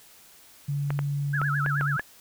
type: tone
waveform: sine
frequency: 142.4 Hz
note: C#3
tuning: 47 cents sharp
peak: -25 dBFS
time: 0.68-1.97 s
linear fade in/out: 10 ms
type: clicks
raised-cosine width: 0.5 ms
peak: -16 dBFS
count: 6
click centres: 0.905 / 0.991 / 1.416 / 1.662 / 1.811 / 1.995 s
type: tone with vibrato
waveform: sine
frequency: 1480 Hz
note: F#6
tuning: in tune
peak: -26 dBFS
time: 1.33-2.01 s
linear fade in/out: 10 ms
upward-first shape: sine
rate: 9.3 Hz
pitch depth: 250 cents each way
effects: white hiss -53 dBFS RMS until 2.2 s